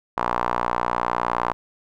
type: tone with band-pass filter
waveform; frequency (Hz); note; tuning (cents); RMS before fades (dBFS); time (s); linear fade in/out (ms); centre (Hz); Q
sawtooth; 59.8; A#1; +45; -24; 0.17-1.53; 0; 1000; 3.4
effects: none